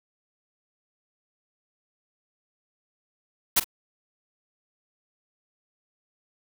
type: noise with echo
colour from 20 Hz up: white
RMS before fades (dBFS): -19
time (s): 3.56-3.6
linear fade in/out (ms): 10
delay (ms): 44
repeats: 1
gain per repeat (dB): -15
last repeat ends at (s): 3.644
effects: none